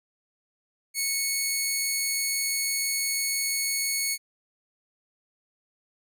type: tone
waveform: 10% pulse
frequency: 2207 Hz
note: C#7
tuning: 8 cents flat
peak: -16 dBFS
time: 0.94-4.18 s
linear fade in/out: 50 ms
effects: none